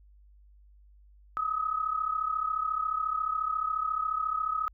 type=tone pair together; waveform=sine; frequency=1244.5 / 1278.7 Hz; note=D#6 / D#6; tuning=0 / +47 cents; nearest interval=unison; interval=47 cents; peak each=-32 / -29 dBFS; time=1.37-4.68 s; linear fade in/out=0 ms; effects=added 50 Hz sine -54 dBFS peak until 4.73 s